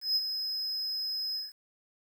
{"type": "tone with ADSR envelope", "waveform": "triangle", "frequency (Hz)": 5090, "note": "D#8", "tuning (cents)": 39, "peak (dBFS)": -22, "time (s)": [0.01, 1.53], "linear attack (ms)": 150, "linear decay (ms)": 37, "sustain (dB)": -8, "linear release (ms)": 170, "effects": ["9-bit"]}